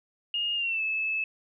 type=tone with pitch glide; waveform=sine; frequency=2845 to 2609 Hz; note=F7 to E7; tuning=+31 to -18 cents; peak=-26 dBFS; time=0.34-1.24 s; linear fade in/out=2 ms; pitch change=-149 cents; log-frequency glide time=0.55-0.82 s; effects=none